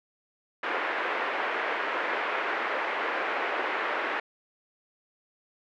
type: band-pass noise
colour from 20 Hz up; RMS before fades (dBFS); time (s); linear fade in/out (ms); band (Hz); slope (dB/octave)
white; -30; 0.63-4.2; 5; 350 to 2100; 24
effects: none